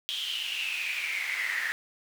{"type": "noise with high-pass filter sweep", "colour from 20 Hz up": "brown", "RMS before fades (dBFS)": -32, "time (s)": [0.09, 1.72], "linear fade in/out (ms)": 0, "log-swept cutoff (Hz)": [3300, 1800], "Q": 9.7, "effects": []}